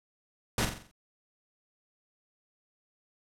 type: noise with echo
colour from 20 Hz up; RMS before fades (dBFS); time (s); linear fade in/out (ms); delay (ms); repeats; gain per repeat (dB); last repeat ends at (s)
pink; -28; 0.58-0.65; 2; 44; 6; -6; 0.914
effects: low-pass 11000 Hz 12 dB/octave